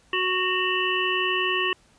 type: harmonic tone with a mistuned harmonic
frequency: 368.7 Hz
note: F#4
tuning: 6 cents flat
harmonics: 1 / 3 / 5 / 7 / 8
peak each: -28 / -28 / -28 / -28 / -28 dBFS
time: 0.13-1.73 s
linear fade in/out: 2 ms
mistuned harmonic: 7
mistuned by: +66 cents
effects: pink hiss -59 dBFS RMS until 1.98 s + resampled to 22050 Hz